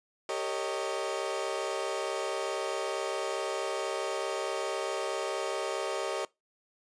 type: chord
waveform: 30% pulse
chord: Eb dominant seventh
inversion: first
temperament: equal with one note detuned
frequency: 392 / 456.6 / 554.4 / 622.3 Hz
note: G4 / Bb4 / Db5 / Eb5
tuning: 0 / -36 / 0 / 0 cents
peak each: -34 dBFS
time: 0.29-6.25 s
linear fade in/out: 2 ms
effects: noise-tail reverb RT60 0.2 s tail -22 dB re dry + resampled to 22050 Hz